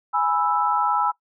sine chord, E major, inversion first, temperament equal, 830.6 / 987.8 / 1318.5 Hz, G#5 / B5 / E6, 0 / 0 / 0 cents, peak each -23 / -24 / -22 dBFS, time 0.13-1.12 s, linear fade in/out 20 ms, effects noise-tail reverb RT60 0.1 s tail -18 dB re dry

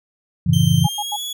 sine chord, F# minor seventh, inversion none, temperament just, 92.5 / 111 / 138.75 / 166.5 Hz, F#2 / A2 / C#3 / E3, 0 / +16 / +2 / +18 cents, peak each -21 / -20 / -16 / -16 dBFS, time 0.46-0.87 s, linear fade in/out 10 ms
sawtooth tone with pitch glide, 3136 to 3381 Hz, G7 to G#7, 0 to +30 cents, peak -22 dBFS, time 0.53-1.33 s, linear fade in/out 5 ms, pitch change +130 cents, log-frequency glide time 0.79-1.21 s
sine tone bursts, 830.6 Hz, G#5, in tune, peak -21 dBFS, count 3, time 0.84-1.165 s, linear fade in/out 10 ms, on 49 ms, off 89 ms
effects none

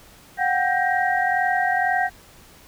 sine tone cluster, 727 / 769 / 1577 / 1886 Hz, F#5 / G5 / G6 / A#6, -31 / -33 / +10 / +20 cents, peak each -22 / -24 / -25 / -25 dBFS, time 0.37-2.1 s, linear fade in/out 50 ms, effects pink hiss -49 dBFS RMS until 2.67 s

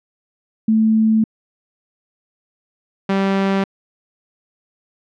sine / sawtooth tone pair in turn, 220 / 194.78 Hz, A3 / G3, 0 / -11 cents, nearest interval major second, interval 211 cents, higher first, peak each -11 / -11 dBFS, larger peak neither, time 0.68-1.24 / 3.09-3.64 s, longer first, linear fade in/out 5 ms, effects low-pass 3000 Hz 12 dB/octave

